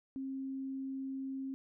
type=tone; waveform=sine; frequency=267.7 Hz; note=C4; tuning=40 cents sharp; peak=-37 dBFS; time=0.16-1.54 s; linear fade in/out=0 ms; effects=none